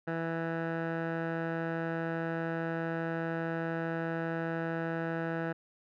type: tone with low-pass filter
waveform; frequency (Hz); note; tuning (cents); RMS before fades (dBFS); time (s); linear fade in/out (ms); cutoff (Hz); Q
15% pulse; 164.81; E3; 0; -34; 0.07-5.53; 10; 1500; 2
effects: none